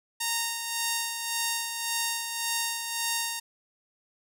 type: tone with tremolo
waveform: 5% pulse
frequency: 925 Hz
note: A#5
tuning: 14 cents flat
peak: -14 dBFS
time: 0.2-3.4 s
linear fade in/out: 10 ms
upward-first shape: sine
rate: 1.8 Hz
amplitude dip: 50%
effects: none